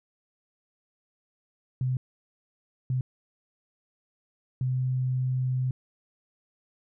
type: tone bursts at uneven times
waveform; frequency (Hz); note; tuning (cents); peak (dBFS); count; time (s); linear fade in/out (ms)
sine; 128.4; C3; -32; -24; 3; 1.81-1.97 / 2.9-3.01 / 4.61-5.71; 2
effects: none